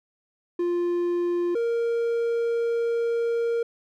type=tone pair in turn; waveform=triangle; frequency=349.2 / 466.1 Hz; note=F4 / A#4; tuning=0 / 0 cents; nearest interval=perfect fourth; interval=500 cents; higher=second; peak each=-20 dBFS; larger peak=neither; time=0.59-1.55 / 1.55-3.63 s; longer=second; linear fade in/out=5 ms; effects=none